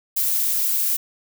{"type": "noise", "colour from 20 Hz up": "violet", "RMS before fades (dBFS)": -21, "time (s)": [0.16, 0.97], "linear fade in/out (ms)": 10, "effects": []}